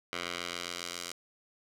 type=tone with band-pass filter sweep; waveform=10% pulse; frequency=87.31 Hz; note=F2; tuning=in tune; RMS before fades=-39 dBFS; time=0.13-1.12 s; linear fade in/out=0 ms; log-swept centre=2600 to 6100 Hz; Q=0.84; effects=none